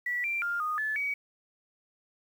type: tone with pitch steps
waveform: sine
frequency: 1951 / 2361 / 1402 / 1235 / 1733 / 2264 Hz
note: B6 / D7 / F6 / D#6 / A6 / C#7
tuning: -22 / +9 / +6 / -13 / -27 / +36 cents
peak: -28 dBFS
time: 0.06-1.14 s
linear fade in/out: 5 ms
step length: 180 ms
effects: 9-bit